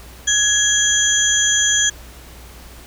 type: tone cluster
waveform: sine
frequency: 1672 / 3290 / 6240 / 6990 Hz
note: G#6 / G#7 / G8 / A8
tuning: +11 / -17 / -9 / -12 cents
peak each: -19 dBFS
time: 0.27-1.9 s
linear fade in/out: 10 ms
effects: added 60 Hz sine -39 dBFS peak until 2.86 s + pink hiss -42 dBFS RMS until 2.86 s